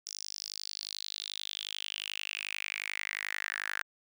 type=tone with high-pass filter sweep; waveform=sawtooth; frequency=51.3 Hz; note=G#1; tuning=21 cents flat; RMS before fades=-39 dBFS; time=0.06-3.83 s; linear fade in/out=5 ms; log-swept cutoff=5700 to 1600 Hz; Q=5.9; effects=none